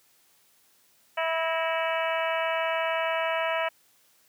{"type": "harmonic tone with a mistuned harmonic", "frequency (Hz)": 326.3, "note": "E4", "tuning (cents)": -18, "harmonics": [2, 3, 4, 5, 6, 7, 8, 9], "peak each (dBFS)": [-28, -32, -34, -36, -36, -35, -37, -38], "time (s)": [1.17, 3.69], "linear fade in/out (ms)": 10, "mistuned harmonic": 6, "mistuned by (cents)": -73, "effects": ["white hiss -63 dBFS RMS until 4.28 s", "high-pass 100 Hz 12 dB/octave"]}